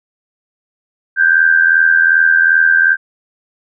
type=tone with amplitude modulation; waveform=sine; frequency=1569 Hz; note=G6; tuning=1 cent sharp; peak=-4 dBFS; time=1.16-2.97 s; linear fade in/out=50 ms; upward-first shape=sine; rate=82.6 Hz; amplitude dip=70%; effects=none